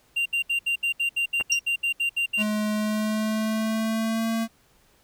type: tone bursts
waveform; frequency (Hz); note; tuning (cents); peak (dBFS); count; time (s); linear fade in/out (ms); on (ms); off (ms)
triangle; 2776; F7; -11; -20; 14; 0.16-2.429; 10; 98; 69
type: clicks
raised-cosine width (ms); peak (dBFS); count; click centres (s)
0.5; -23 / -18; 2; 1.401 / 1.41
type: tone with exponential decay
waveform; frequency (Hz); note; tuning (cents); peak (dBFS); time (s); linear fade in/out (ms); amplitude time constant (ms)
sine; 5650; F8; +19; -16; 1.52-1.61; 2; 18
type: tone with pitch glide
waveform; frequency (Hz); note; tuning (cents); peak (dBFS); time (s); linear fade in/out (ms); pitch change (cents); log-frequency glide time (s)
square; 212.2 to 226.1; G#3 to A3; +38 to +47; -24; 2.37-4.48; 50; +109; 2.74-4.36
effects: pink hiss -61 dBFS RMS until 5.03 s